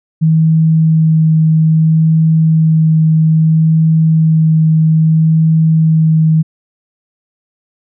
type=tone with vibrato; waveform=sine; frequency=159.4 Hz; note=D#3; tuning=42 cents sharp; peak=-6 dBFS; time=0.21-6.43 s; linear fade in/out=20 ms; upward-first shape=sine; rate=0.61 Hz; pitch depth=9 cents each way; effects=none